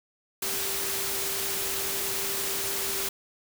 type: tone in noise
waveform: sine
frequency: 392 Hz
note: G4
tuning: in tune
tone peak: -39 dBFS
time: 0.42-3.09 s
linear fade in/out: 5 ms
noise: white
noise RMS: -30 dBFS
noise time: 0.42-3.09 s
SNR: -12 dB
effects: none